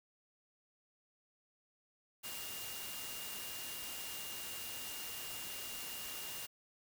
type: tone in noise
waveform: sine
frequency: 2818 Hz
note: F7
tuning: 15 cents sharp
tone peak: -50 dBFS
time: 2.23-6.47 s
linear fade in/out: 20 ms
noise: white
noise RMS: -45 dBFS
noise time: 2.23-6.47 s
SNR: -8 dB
effects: none